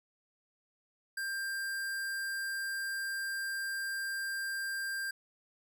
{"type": "tone", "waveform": "square", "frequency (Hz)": 1589, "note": "G6", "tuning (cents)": 23, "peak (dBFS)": -35, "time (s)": [1.17, 5.11], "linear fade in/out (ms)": 5, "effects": []}